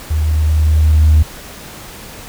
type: tone with level ramp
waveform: sine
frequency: 77.3 Hz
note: D#2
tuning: 11 cents flat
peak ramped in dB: -12 to -3 dBFS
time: 0.1-1.23 s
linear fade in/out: 10 ms
effects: tanh soft clip ceiling -3 dBFS + pink hiss -33 dBFS RMS until 2.28 s